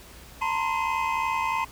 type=tone cluster; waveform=triangle; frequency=898 / 961 / 1052 / 2059 / 2530 Hz; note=A5 / B5 / C6 / C7 / D#7; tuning=+35 / -48 / +9 / -28 / +28 cents; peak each=-27 / -30 / -26 / -33 / -33 dBFS; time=0.41-1.65 s; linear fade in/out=10 ms; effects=added 60 Hz sine -50 dBFS peak until 1.71 s + pink hiss -48 dBFS RMS until 1.71 s